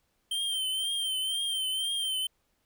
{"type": "tone with vibrato", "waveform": "square", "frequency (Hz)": 3131, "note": "G7", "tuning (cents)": -3, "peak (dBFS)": -29, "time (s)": [0.31, 2.27], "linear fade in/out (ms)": 5, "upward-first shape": "triangle", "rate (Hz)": 2, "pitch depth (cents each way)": 60, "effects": ["pink hiss -74 dBFS RMS until 2.65 s"]}